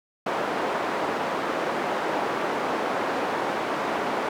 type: band-pass noise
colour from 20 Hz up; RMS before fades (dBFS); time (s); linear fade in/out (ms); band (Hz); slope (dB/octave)
white; -27; 0.26-4.29; 5; 280 to 980; 12
effects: none